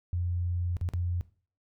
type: tone with dropouts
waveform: sine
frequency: 87.9 Hz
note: F2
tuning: 12 cents sharp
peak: -27 dBFS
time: 0.13-1.21 s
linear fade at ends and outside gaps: 0 ms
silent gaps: 0.768-0.812 / 0.889-0.936 s
effects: noise-tail reverb RT60 0.4 s tail -17 dB re dry